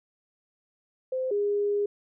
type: tone pair in turn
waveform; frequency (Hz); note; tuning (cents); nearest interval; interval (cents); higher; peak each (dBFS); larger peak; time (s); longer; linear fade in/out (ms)
sine; 517 / 409.4; C5 / G#4; -21 / -25; major third; 404; first; -26 / -23; second; 1.12-1.31 / 1.31-1.86; second; 5
effects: none